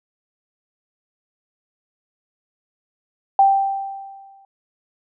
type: tone with exponential decay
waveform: sine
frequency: 784 Hz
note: G5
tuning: in tune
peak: -8 dBFS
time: 3.39-4.45 s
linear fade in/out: 2 ms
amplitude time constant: 230 ms
effects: none